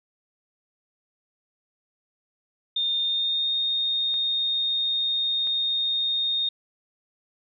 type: tone with pitch glide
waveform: sine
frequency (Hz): 3636 to 3687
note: A#7 to A#7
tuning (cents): -44 to -20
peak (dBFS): -22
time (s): 2.76-6.49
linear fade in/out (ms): 5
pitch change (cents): +24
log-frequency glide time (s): 3.01-3.52
type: clicks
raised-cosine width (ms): 0.3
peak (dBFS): -28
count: 2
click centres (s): 4.141 / 5.472
effects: none